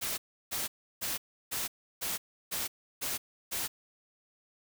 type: noise bursts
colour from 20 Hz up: white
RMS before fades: -34 dBFS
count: 8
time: 0.01-3.68 s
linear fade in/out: 20 ms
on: 170 ms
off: 330 ms
effects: none